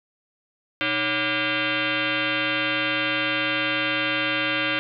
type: tone with frequency modulation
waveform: sine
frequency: 557 Hz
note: C#5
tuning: 8 cents sharp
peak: -21 dBFS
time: 0.81-4.79 s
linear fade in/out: 0 ms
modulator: 433 Hz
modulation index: 6.7
effects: none